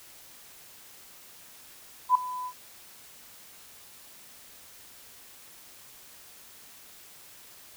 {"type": "tone with ADSR envelope", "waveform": "sine", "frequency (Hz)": 1001, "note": "B5", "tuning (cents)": 23, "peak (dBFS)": -14, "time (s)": [2.09, 2.53], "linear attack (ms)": 61, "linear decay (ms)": 4, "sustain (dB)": -18, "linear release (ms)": 67, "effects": ["white hiss -51 dBFS RMS until 7.76 s"]}